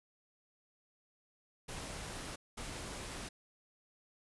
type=noise bursts at uneven times; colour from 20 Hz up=pink; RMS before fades=-44 dBFS; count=2; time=1.68-2.36 / 2.57-3.29 s; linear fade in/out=10 ms; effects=resampled to 24000 Hz